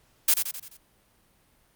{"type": "noise with echo", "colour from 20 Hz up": "blue", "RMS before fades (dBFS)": -19, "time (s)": [0.28, 0.34], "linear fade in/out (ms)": 5, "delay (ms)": 86, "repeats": 5, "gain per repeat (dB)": -6, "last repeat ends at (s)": 0.77, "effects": ["pink hiss -64 dBFS RMS until 1.75 s", "Opus 48 kbps"]}